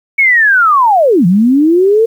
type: linear two-way sweep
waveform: sine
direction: down then up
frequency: 2240 to 165.6 to 462.1 Hz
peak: -5 dBFS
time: 0.18-2.06 s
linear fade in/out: 10 ms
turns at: 1.26 s
effects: 7-bit